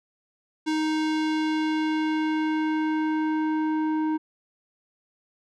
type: tone with low-pass filter sweep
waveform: square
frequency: 311.8 Hz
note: D#4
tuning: 4 cents sharp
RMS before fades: -25 dBFS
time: 0.66-4.18 s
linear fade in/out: 20 ms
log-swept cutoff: 5800 to 1000 Hz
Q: 0.93
effects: none